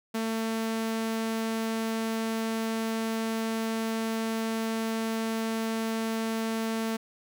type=tone; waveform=sawtooth; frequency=224 Hz; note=A3; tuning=31 cents sharp; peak=-24 dBFS; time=0.14-6.97 s; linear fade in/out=10 ms; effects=none